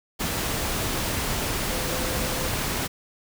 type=tone in noise; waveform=sine; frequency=513 Hz; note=C5; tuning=34 cents flat; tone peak=-34 dBFS; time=1.7-2.5 s; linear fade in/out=20 ms; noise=pink; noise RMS=-27 dBFS; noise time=0.19-2.88 s; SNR=-10 dB; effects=none